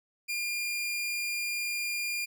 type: tone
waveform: sawtooth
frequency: 2407 Hz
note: D7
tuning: 42 cents sharp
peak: -27 dBFS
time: 0.28-2.26 s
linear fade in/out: 20 ms
effects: none